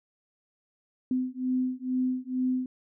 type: beating tone pair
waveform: sine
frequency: 254.2 / 256.4 Hz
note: C4 / C4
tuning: -50 / -35 cents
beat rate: 2.2 Hz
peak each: -29 dBFS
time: 1.11-2.66 s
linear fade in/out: 2 ms
effects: none